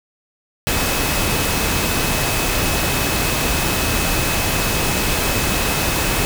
sine tone in noise, 2570 Hz, E7, 45 cents flat, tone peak -28 dBFS, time 0.67-6.25 s, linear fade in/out 0 ms, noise pink, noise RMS -19 dBFS, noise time 0.67-6.25 s, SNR -12 dB, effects none

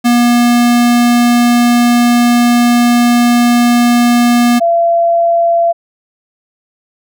square / sine tone pair in turn, 240 / 679.6 Hz, B3 / F5, -49 / -47 cents, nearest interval octave + tritone, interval 1802 cents, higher second, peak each -7 dBFS, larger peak neither, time 0.04-4.6 / 4.6-5.73 s, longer first, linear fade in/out 20 ms, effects none

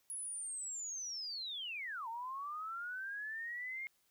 sine linear two-way sweep, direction down then up, 10548 to 889 to 2151 Hz, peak -40 dBFS, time 0.1-3.87 s, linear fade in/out 0 ms, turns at 2.08 s, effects white hiss -75 dBFS RMS until 4.1 s

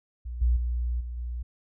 sine tone with level steps, 60 Hz, B1, 49 cents flat, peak -32 / -19 / -25 / -32 / -30 dBFS, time 0.25-1.43 s, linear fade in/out 10 ms, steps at 0.41 / 0.56 / 1 / 1.17 s, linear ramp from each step 10 ms, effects none

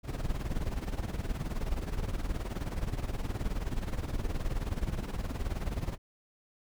brown noise with tremolo, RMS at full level -30 dBFS, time 0.03-5.98 s, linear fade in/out 50 ms, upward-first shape sine, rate 19 Hz, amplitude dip 75%, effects none

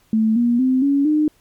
sine tone with pitch steps, 220 / 238.5 / 258.6 / 280.4 / 304 Hz, A3 / A#3 / C4 / C#4 / D#4, 0 / +40 / -20 / +20 / -40 cents, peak -13 dBFS, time 0.13-1.28 s, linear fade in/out 2 ms, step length 230 ms, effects pink hiss -58 dBFS RMS until 1.4 s + MP3 96 kbps

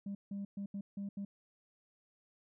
sine tone bursts at uneven times, 199.6 Hz, G3, 32 cents sharp, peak -36 dBFS, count 6, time 0.06-0.15 / 0.31-0.45 / 0.57-0.66 / 0.74-0.81 / 0.97-1.09 / 1.17-1.25 s, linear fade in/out 5 ms, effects tanh soft clip ceiling -36 dBFS

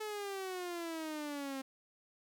sawtooth exponential sweep, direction down, 434 to 264.8 Hz, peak -35 dBFS, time 0-1.62 s, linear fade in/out 10 ms, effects none

